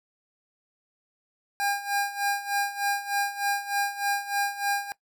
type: tone with tremolo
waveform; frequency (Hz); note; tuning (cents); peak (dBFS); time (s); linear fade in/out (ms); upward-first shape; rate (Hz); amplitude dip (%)
25% pulse; 806; G5; +48; -19; 1.6-4.92; 0; sine; 3.3; 80
effects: noise-tail reverb RT60 0.1 s tail -19 dB re dry